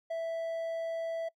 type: tone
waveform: triangle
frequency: 659.3 Hz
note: E5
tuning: in tune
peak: -30 dBFS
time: 0.1-1.29 s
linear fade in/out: 10 ms
effects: noise-tail reverb RT60 0.1 s tail -24 dB re dry